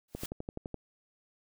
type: noise with exponential growth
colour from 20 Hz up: white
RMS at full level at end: -37 dBFS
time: 0.08-0.26 s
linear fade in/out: 5 ms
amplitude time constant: 39 ms
type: click train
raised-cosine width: 2 ms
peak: -24 dBFS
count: 8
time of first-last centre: 0.15-0.743 s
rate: 11.8 Hz
effects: none